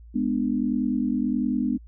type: chord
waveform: sine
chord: G# diminished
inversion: none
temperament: just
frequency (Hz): 207.7 / 249.2 / 299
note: G#3 / B3 / D4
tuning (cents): 0 / +16 / +31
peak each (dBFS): -27 / -24 / -28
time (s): 0.14-1.78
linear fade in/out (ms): 20
effects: added 57 Hz sine -43 dBFS peak until 1.87 s